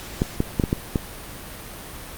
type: clicks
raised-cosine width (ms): 3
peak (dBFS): -6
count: 6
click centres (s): 0.219 / 0.404 / 0.598 / 0.638 / 0.729 / 0.958
effects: pink hiss -37 dBFS RMS until 2.17 s + Opus 48 kbps